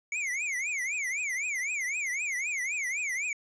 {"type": "tone with vibrato", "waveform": "square", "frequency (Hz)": 2217, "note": "C#7", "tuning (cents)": 0, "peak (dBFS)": -30, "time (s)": [0.12, 3.33], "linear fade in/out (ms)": 2, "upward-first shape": "triangle", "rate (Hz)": 3.9, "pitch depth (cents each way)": 250, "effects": ["resampled to 22050 Hz", "10-bit"]}